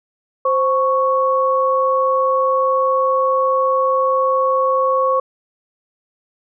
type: tone pair together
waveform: sine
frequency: 523.3 / 1108.8 Hz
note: C5 / C#6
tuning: 0 / 0 cents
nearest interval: octave + minor second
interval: 1300 cents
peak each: -16 dBFS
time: 0.45-5.2 s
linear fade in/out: 5 ms
effects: none